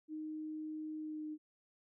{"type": "tone with pitch glide", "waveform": "sine", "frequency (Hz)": [310, 306.4], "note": ["D#4", "D#4"], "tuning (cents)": [-6, -27], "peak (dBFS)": -40, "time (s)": [0.08, 1.38], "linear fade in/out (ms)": 50, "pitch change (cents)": -21, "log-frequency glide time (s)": [0.98, 1.26], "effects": []}